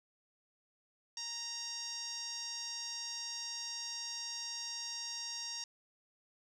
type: tone with low-pass filter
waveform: 5% pulse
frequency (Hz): 932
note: A#5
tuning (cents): -1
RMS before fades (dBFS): -42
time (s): 1.17-5.64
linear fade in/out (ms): 2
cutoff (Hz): 5600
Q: 5.5
effects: none